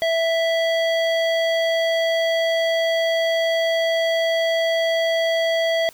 square tone with low-pass filter, 659.3 Hz, E5, in tune, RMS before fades -20 dBFS, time 0.02-5.89 s, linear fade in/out 0 ms, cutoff 3600 Hz, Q 1.6, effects white hiss -48 dBFS RMS until 5.93 s

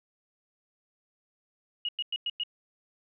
sine tone bursts, 2884 Hz, F#7, 45 cents flat, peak -28 dBFS, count 5, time 1.85-2.435 s, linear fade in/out 2 ms, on 37 ms, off 100 ms, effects none

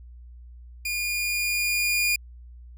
sawtooth tone with level ramp, 2428 Hz, D#7, 43 cents flat, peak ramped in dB -23 to -17 dBFS, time 0.85-2.16 s, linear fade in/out 5 ms, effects added 60 Hz sine -42 dBFS peak until 2.77 s

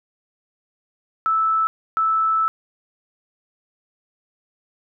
sine tone bursts at uneven times, 1313 Hz, E6, 7 cents flat, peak -16 dBFS, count 2, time 1.26-1.67 / 1.97-2.48 s, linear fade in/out 0 ms, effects none

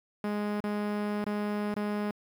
sawtooth tone with dropouts, 207.7 Hz, G#3, in tune, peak -25 dBFS, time 0.24-2.11 s, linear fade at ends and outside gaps 2 ms, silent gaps 0.604-0.639 / 1.243-1.264 / 1.741-1.764 s, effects low-pass 2000 Hz 12 dB/octave + 9-bit

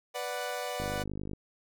sawtooth chord, B minor, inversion none, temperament equal, 493.9 / 587.3 / 740 Hz, B4 / D5 / F#5, 0 / 0 / 0 cents, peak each -34 dBFS, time 0.14-1.04 s, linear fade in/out 20 ms
click train, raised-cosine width 3 ms, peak -25 dBFS, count 28, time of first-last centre 0.8-1.334 s, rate 50.6 Hz
effects none

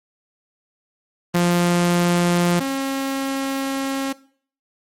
sawtooth tone pair in turn, 174.61 / 271 Hz, F3 / C#4, 0 / -39 cents, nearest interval minor sixth, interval 761 cents, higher second, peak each -11 / -17 dBFS, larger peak first, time 1.34-2.6 / 2.6-4.13 s, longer second, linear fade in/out 10 ms, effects noise-tail reverb RT60 0.5 s tail -19 dB re dry + MP3 64 kbps

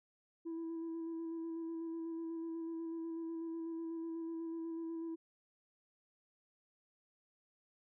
sine tone with vibrato, 329.6 Hz, E4, in tune, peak -37 dBFS, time 0.45-5.16 s, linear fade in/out 20 ms, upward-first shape square, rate 8.1 Hz, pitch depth 14 cents each way, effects tanh soft clip ceiling -38 dBFS

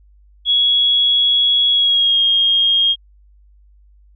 sine tone with pitch glide, 3344 to 3243 Hz, G#7 to G#7, +11 to -42 cents, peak -11 dBFS, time 0.45-2.96 s, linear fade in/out 50 ms, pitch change -53 cents, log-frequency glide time 1.71-2.2 s, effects added 50 Hz sine -46 dBFS peak until 4.15 s

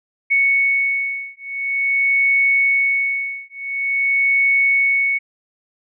sine beating tone pair, 2217 / 2217.47 Hz, C#7 / C#7, 0 / 0 cents, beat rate 0.47 Hz, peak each -18 dBFS, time 0.3-5.19 s, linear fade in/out 20 ms, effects none

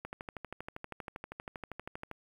click train, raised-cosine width 0.5 ms, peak -25 dBFS, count 27, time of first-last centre 0.05-2.113 s, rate 12.6 Hz, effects 9-bit

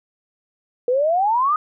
sine exponential sweep, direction up, 478 to 1267 Hz, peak -15 dBFS, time 0.88-1.56 s, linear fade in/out 2 ms, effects none

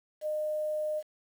sine tone with quantisation, 611 Hz, D#5, 32 cents flat, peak -29 dBFS, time 0.21-1.03 s, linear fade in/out 50 ms, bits 9, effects none

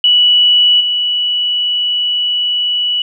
sine tone with level steps, 2947 Hz, F#7, 8 cents flat, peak -6 / -12 dBFS, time 0.04-3.02 s, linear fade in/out 2 ms, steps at 0.8 s, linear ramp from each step 10 ms, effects none

